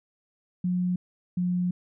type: tone pair in turn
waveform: sine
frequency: 180 / 178.96 Hz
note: F#3 / F3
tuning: -47 / +43 cents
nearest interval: unison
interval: 10 cents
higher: first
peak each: -23 dBFS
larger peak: neither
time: 0.64-0.96 / 1.37-1.71 s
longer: second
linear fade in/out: 5 ms
effects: none